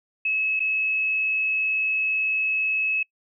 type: tone with dropouts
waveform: sine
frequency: 2582 Hz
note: E7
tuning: 37 cents flat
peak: -21 dBFS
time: 0.25-3.03 s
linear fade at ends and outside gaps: 5 ms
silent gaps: 0.595-0.602 s
effects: noise-tail reverb RT60 0.1 s tail -25 dB re dry